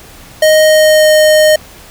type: tone with pitch glide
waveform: square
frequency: 622.3 to 616.6 Hz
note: D#5 to D#5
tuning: 0 to -16 cents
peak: -5 dBFS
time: 0.42-1.56 s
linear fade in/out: 5 ms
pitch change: -16 cents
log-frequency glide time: 0.64-1.11 s
effects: pink hiss -36 dBFS RMS until 1.9 s